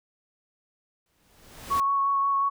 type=noise with exponential growth; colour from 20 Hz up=pink; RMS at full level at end=-34 dBFS; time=1.06-1.8 s; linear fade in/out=1 ms; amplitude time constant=160 ms
type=tone with vibrato; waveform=sine; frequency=1108.7 Hz; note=C#6; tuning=in tune; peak=-21 dBFS; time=1.7-2.5 s; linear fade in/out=20 ms; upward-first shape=sine; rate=5.6 Hz; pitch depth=12 cents each way
effects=none